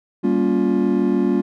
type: chord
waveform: triangle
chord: G half-diminished seventh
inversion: none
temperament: just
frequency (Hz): 196 / 235.2 / 282.2 / 352.8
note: G3 / Bb3 / Db4 / F4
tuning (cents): 0 / +16 / +31 / +18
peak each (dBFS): -19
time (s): 0.23-1.42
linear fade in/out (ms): 20
effects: none